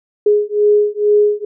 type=beating tone pair; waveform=sine; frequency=415.5 / 417.7 Hz; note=G#4 / G#4; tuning=+1 / +10 cents; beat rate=2.2 Hz; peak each=-13 dBFS; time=0.26-1.45 s; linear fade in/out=5 ms; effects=none